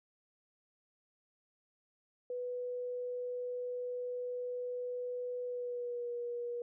sine tone with pitch glide, 493.9 to 479.6 Hz, B4 to A#4, 0 to +49 cents, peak -36 dBFS, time 2.3-6.62 s, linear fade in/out 2 ms, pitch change -51 cents, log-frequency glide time 5.44-6.1 s, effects none

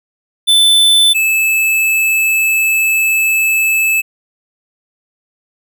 square tone pair in turn, 3520 / 2613 Hz, A7 / E7, 0 / -16 cents, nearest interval perfect fourth, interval 516 cents, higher first, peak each -7 / -11 dBFS, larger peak first, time 0.47-1.14 / 1.14-4.02 s, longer second, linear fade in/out 20 ms, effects none

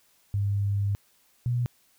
sine tone pair in turn, 100.6 / 121.63 Hz, G2 / B2, +45 / -26 cents, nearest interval minor third, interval 329 cents, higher second, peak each -23 dBFS, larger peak neither, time 0.34-0.95 / 1.46-1.66 s, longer first, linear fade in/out 0 ms, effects white hiss -64 dBFS RMS until 1.98 s

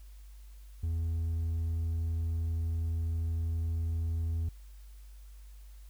sine tone with hard clipping, 82.41 Hz, E2, in tune, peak -30 dBFS, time 0.83-4.49 s, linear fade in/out 5 ms, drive 2 dB, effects added 50 Hz sine -47 dBFS peak until 5.89 s + white hiss -65 dBFS RMS until 5.89 s

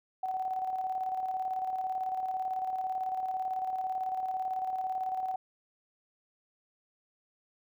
sine tone with tremolo, 752 Hz, F#5, 28 cents sharp, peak -29 dBFS, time 0.23-5.36 s, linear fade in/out 5 ms, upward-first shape square, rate 18 Hz, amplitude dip 40%, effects none

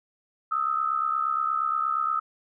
sine tone pair together, 1248 / 1316.5 Hz, D#6 / E6, +5 / -3 cents, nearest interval minor second, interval 92 cents, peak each -26 dBFS, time 0.51-2.2 s, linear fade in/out 10 ms, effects none

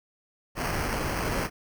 pink noise with sample-and-hold, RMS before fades -29 dBFS, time 0.55-1.5 s, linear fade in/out 50 ms, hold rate 3675 Hz, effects none

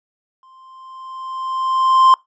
triangle tone with exponential growth, 1046.5 Hz, C6, in tune, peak -4 dBFS, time 0.43-2.14 s, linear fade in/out 1 ms, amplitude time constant 370 ms, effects noise-tail reverb RT60 0.2 s tail -25 dB re dry + resampled to 16000 Hz

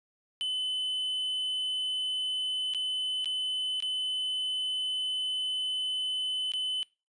triangle tone with dropouts, 3025 Hz, F#7, 38 cents sharp, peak -27 dBFS, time 0.41-6.83 s, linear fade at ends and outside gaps 0 ms, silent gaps 2.737-2.747 / 3.245-3.257 / 3.803-3.824 / 6.519-6.536 s, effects noise-tail reverb RT60 0.3 s tail -23 dB re dry + resampled to 22050 Hz

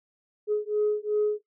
sine beating tone pair, 419.7 / 422.4 Hz, G#4 / G#4, +18 / +29 cents, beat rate 2.7 Hz, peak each -25 dBFS, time 0.47-1.41 s, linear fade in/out 50 ms, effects noise-tail reverb RT60 0.1 s tail -17 dB re dry + tanh soft clip ceiling -17 dBFS

